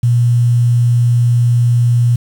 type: tone with quantisation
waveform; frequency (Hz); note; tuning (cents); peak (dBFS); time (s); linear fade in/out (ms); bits
sine; 120; B2; -49; -8; 0.03-2.16; 5; 6
effects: none